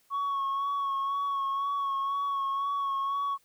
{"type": "tone with vibrato", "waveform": "sine", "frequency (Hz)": 1108.7, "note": "C#6", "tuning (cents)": 0, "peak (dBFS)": -25, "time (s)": [0.1, 3.38], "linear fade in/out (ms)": 50, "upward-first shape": "sine", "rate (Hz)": 2, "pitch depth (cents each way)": 28, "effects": ["tanh soft clip ceiling -26 dBFS", "white hiss -67 dBFS RMS until 3.44 s"]}